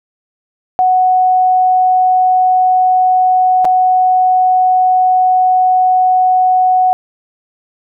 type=tone with dropouts; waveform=sine; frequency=740 Hz; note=F#5; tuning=in tune; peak=-7 dBFS; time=0.79-6.93 s; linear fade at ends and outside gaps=0 ms; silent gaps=3.646-3.652 s; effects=none